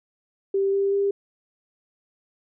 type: tone with pitch steps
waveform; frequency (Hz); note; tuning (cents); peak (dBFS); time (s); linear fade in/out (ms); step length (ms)
sine; 392 / 395.4 / 398.9; G4 / G4 / G4; 0 / +15 / +30; -19; 0.54-1.11; 5; 190
effects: none